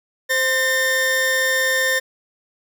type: tone pair together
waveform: 40% pulse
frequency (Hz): 522 / 1809.3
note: C5 / A6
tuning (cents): -4 / +48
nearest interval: octave + minor seventh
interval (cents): 2152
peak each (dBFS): -22 / -17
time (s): 0.29-2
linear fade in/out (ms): 20
effects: none